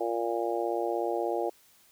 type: harmonic tone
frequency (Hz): 116.54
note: A#2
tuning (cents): 0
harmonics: 3 / 4 / 5 / 6 / 7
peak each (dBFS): -32 / -33 / -34 / -35 / -35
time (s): 0-1.5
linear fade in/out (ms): 10
effects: white hiss -61 dBFS RMS until 1.91 s